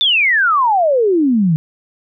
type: exponential sweep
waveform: sine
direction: down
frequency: 3614 to 151.3 Hz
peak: -10 dBFS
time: 0.01-1.56 s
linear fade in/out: 0 ms
effects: none